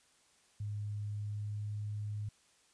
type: tone with pitch glide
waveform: sine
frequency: 103.83 to 104.61 Hz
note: G#2 to G#2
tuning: 0 to +13 cents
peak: -36 dBFS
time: 0.6-2.29 s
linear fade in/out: 5 ms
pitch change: +13 cents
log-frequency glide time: 1.1-1.76 s
effects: white hiss -68 dBFS RMS until 2.73 s + resampled to 22050 Hz